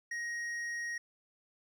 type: tone with hard clipping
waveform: sine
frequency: 1880 Hz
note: A#6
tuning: 14 cents sharp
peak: -37 dBFS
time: 0.11-0.98 s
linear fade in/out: 5 ms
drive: 7 dB
effects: none